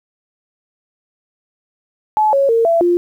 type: tone with pitch steps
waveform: sine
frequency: 858 / 552 / 458.1 / 670 / 349.6 Hz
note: A5 / C#5 / A#4 / E5 / F4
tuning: -44 / -7 / -30 / +28 / +2 cents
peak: -10 dBFS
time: 2.17-2.97 s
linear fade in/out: 0 ms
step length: 160 ms
effects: 8-bit